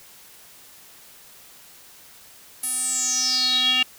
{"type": "tone with band-pass filter sweep", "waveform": "square", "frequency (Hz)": 254.6, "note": "C4", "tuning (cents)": -47, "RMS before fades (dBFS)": -22, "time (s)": [2.63, 3.83], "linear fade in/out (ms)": 5, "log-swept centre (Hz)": [11000, 2800], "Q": 9.6, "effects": ["white hiss -48 dBFS RMS until 3.98 s"]}